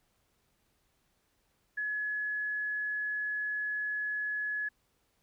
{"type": "tone", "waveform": "sine", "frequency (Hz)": 1697, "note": "G#6", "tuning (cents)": 37, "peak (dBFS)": -31, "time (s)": [1.77, 4.69], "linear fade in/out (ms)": 10, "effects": ["pink hiss -74 dBFS RMS until 5.22 s"]}